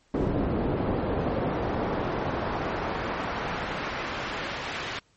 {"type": "noise with band-pass filter sweep", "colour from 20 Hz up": "brown", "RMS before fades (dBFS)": -29, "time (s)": [0.14, 4.99], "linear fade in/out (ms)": 2, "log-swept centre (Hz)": [350, 2600], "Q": 0.75, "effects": ["pink hiss -65 dBFS RMS until 5.16 s", "MP3 32 kbps"]}